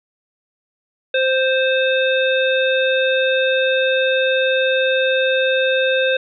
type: harmonic tone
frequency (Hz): 523.3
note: C5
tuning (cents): 0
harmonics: 1 / 3 / 5 / 7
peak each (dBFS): -16 / -21 / -23 / -24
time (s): 1.14-6.17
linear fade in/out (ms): 5
effects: none